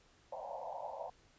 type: band-pass noise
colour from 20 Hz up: pink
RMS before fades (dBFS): -44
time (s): 0.32-1.1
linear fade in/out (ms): 5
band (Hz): 530 to 950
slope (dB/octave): 96
effects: pink hiss -67 dBFS RMS until 1.38 s + resampled to 16000 Hz